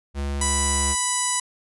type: tone with pitch glide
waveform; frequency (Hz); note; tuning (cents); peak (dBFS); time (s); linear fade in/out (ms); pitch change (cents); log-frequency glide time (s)
square; 70.2 to 69.76; C#2 to C#2; +22 to +12; -25; 0.14-0.96; 50; -10; 0.67-0.76
type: harmonic tone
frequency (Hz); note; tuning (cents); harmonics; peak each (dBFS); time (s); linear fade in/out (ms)
987.8; B5; 0; 1 / 2 / 3 / 4 / 5 / 6 / 7 / 8 / 9 / 10; -28 / -32 / -36 / -34 / -37 / -32 / -30 / -28 / -32 / -27; 0.41-1.4; 5
effects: resampled to 24000 Hz